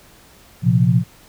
sine chord, Bb suspended second, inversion none, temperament just, 116.54 / 131.11 / 174.81 Hz, Bb2 / C3 / F3, 0 / +4 / +2 cents, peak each -16 dBFS, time 0.62-1.04 s, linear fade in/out 50 ms, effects pink hiss -48 dBFS RMS until 1.28 s

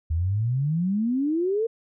sine exponential sweep, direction up, 76.8 to 466.2 Hz, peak -21 dBFS, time 0.1-1.67 s, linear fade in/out 10 ms, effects none

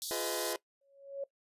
pink high-pass noise, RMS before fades -39 dBFS, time 0.02-0.53 s, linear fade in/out 0 ms, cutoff 3400 Hz, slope 96 dB/octave
sawtooth chord, F half-diminished seventh, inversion none, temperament just, 349.2 / 419.1 / 502.9 / 628.6 Hz, F4 / Ab4 / Cb5 / Eb5, 0 / +16 / +31 / +18 cents, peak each -36 dBFS, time 0.11-0.56 s, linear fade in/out 0 ms
sine tone with exponential growth, 554.4 Hz, C#5, in tune, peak -32 dBFS, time 0.81-1.24 s, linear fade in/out 5 ms, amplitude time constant 93 ms
effects noise-tail reverb RT60 0.1 s tail -19 dB re dry + resampled to 32000 Hz

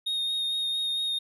triangle tone with vibrato, 3709 Hz, A#7, 9 cents flat, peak -25 dBFS, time 0.06-1.19 s, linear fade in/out 10 ms, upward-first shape sine, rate 4.4 Hz, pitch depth 14 cents each way, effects none

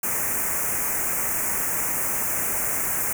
white band-stop noise, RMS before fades -25 dBFS, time 0.03-3.13 s, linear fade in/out 5 ms, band 2400 to 6300 Hz, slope 48 dB/octave, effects none

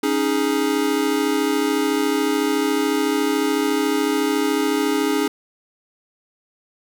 square chord, C# suspended second, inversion none, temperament equal, 277.2 / 311.1 / 415.3 Hz, C#4 / D#4 / G#4, 0 / 0 / 0 cents, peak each -23 dBFS, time 0.03-5.28 s, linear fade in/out 5 ms, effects none

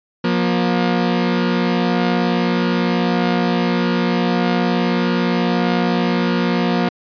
sawtooth tone pair together, 178.22 / 237.9 Hz, F3 / A#3, +35 / +35 cents, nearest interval perfect fourth, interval 500 cents, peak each -14 dBFS, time 0.24-6.89 s, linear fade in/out 5 ms, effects resampled to 11025 Hz

